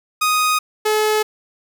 sawtooth tone pair in turn, 1246 / 428.7 Hz, D#6 / A4, +2 / -45 cents, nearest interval octave + tritone, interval 1847 cents, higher first, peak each -11 dBFS, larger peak neither, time 0.21-0.59 / 0.85-1.23 s, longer neither, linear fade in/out 10 ms, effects none

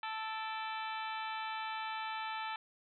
harmonic tone with a mistuned harmonic, 440 Hz, A4, in tune, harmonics 2 / 3 / 4 / 5 / 6 / 7 / 8 / 9, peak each -40 / -44 / -46 / -48 / -50 / -51 / -52 / -53 dBFS, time 0.03-2.56 s, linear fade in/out 2 ms, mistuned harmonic 5, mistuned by +96 cents, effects none

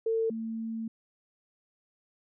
sine tone pair in turn, 449.5 / 224.8 Hz, A4 / A3, +37 / +37 cents, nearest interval octave, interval 1200 cents, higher first, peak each -25 / -32 dBFS, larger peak first, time 0.06-0.3 / 0.3-0.88 s, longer second, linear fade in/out 5 ms, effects none

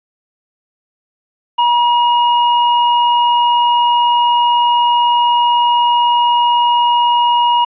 square tone, 958 Hz, A#5, 47 cents sharp, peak -10 dBFS, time 1.58-7.65 s, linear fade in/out 10 ms, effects resampled to 8000 Hz + 7-bit

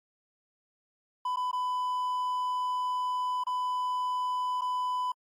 triangle tone with dropouts, 1000 Hz, B5, 21 cents sharp, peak -26 dBFS, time 1.25-5.12 s, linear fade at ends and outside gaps 5 ms, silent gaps 1.361-1.369 / 1.514-1.529 / 3.438-3.467 / 4.611-4.617 s, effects AAC 64 kbps

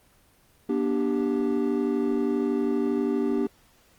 triangle chord, G major, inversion first, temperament equal with one note detuned, 241.2 / 293.7 / 392 Hz, B3 / D4 / G4, -41 / 0 / 0 cents, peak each -25 dBFS, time 0.69-3.47 s, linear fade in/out 5 ms, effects pink hiss -60 dBFS RMS until 3.98 s + Opus 24 kbps

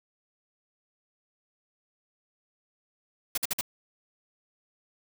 white noise bursts, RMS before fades -28 dBFS, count 4, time 3.35-3.611 s, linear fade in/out 5 ms, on 27 ms, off 51 ms, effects none

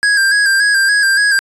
square tone with vibrato, 1623 Hz, G#6, 40 cents flat, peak -10 dBFS, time 0.03-1.39 s, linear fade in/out 0 ms, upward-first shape square, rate 3.5 Hz, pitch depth 39 cents each way, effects resampled to 24000 Hz

